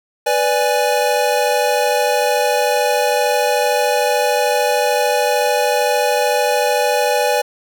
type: chord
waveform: square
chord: G# diminished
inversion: first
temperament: equal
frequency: 493.9 / 587.3 / 830.6 Hz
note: B4 / D5 / G#5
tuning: 0 / 0 / 0 cents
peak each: -19 dBFS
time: 0.26-7.42 s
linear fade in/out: 10 ms
effects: none